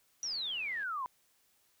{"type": "exponential sweep", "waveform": "sine", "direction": "down", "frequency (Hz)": [5920, 975], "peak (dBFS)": -34, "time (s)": [0.23, 1.06], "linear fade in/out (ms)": 0}
{"type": "click train", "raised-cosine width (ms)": 0.3, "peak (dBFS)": -40, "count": 53, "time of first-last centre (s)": [0.24, 0.831], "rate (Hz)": 88}
{"effects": ["white hiss -71 dBFS RMS until 1.8 s"]}